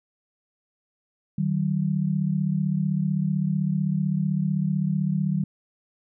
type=tone pair together; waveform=sine; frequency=154.26 / 190 Hz; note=D#3 / F#3; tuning=-15 / +46 cents; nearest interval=major third; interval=361 cents; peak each=-24 dBFS; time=1.38-5.44 s; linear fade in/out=5 ms; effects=none